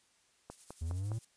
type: noise with tremolo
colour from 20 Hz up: violet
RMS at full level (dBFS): -49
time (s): 0.5-1.25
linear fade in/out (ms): 5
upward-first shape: sine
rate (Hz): 11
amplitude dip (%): 60
type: click train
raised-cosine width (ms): 1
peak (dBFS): -30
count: 4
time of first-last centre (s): 0.5-1.117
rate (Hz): 4.86
type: exponential sweep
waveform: triangle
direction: up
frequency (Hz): 77.78 to 116.54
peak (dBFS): -32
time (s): 0.81-1.19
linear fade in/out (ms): 10
effects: white hiss -70 dBFS RMS until 1.36 s + resampled to 22050 Hz